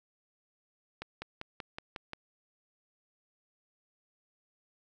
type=accelerating click train; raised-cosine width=0.3 ms; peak=-23 dBFS; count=7; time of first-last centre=1.02-2.134 s; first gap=200 ms; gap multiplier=0.97; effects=none